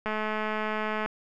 click train, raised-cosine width 0.5 ms, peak -16 dBFS, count 216, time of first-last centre 0.06-1.06 s, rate 215 Hz, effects none

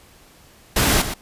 pink noise with echo, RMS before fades -17 dBFS, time 0.76-1.02 s, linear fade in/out 5 ms, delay 120 ms, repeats 1, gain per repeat -10 dB, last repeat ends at 1.14 s, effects pink hiss -50 dBFS RMS until 1.21 s + resampled to 32000 Hz

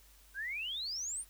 sine exponential sweep, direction up, 1511 to 9600 Hz, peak -36 dBFS, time 0.34-1.25 s, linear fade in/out 50 ms, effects added 50 Hz sine -61 dBFS peak until 1.29 s + white hiss -63 dBFS RMS until 1.29 s

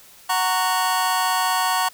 sawtooth chord, F# major, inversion none, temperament just, 740 / 925 / 1110 Hz, F#5 / A#5 / C#6, 0 / -14 / +2 cents, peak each -19 dBFS, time 0.29-1.89 s, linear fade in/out 10 ms, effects white hiss -48 dBFS RMS until 1.93 s

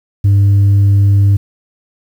sine tone, 99.8 Hz, G2, 32 cents sharp, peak -3 dBFS, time 0.24-1.37 s, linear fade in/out 10 ms, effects tanh soft clip ceiling -5 dBFS + 7-bit

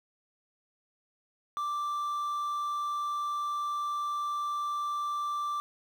triangle tone with quantisation, 1175 Hz, D6, 1 cent sharp, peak -28 dBFS, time 1.57-5.6 s, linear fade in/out 0 ms, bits 9, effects none

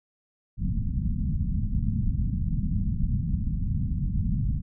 pink low-pass noise, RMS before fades -26 dBFS, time 0.57-4.62 s, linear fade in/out 50 ms, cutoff 220 Hz, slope 48 dB/octave, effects none

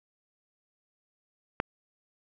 click, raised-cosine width 0.5 ms, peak -11 dBFS, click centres 1.601 s, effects none

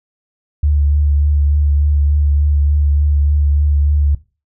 sine tone with vibrato, 72.9 Hz, D2, 12 cents flat, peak -10 dBFS, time 0.63-4.15 s, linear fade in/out 5 ms, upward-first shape triangle, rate 3.4 Hz, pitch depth 28 cents each way, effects noise-tail reverb RT60 0.3 s tail -18 dB re dry

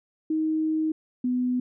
sine tone pair in turn, 314.3 / 249.7 Hz, D#4 / B3, +18 / +19 cents, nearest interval major third, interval 399 cents, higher first, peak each -22 dBFS, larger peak neither, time 0.3-0.92 / 1.24-1.6 s, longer first, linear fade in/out 5 ms, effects none

